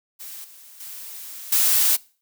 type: noise with level steps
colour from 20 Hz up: blue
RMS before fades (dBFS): -37 / -46 / -37 / -18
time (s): 0.19-1.97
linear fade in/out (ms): 20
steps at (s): 0.44 / 0.8 / 1.52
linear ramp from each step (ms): 5
effects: noise-tail reverb RT60 0.4 s tail -23 dB re dry